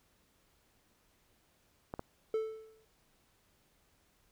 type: clicks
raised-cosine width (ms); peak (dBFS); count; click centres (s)
1; -25; 2; 1.939 / 1.994
type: tone with exponential decay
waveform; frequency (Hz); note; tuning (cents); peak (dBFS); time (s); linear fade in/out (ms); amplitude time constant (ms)
triangle; 440; A4; 0; -26; 2.34-2.85; 2; 110
effects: pink hiss -71 dBFS RMS until 4.31 s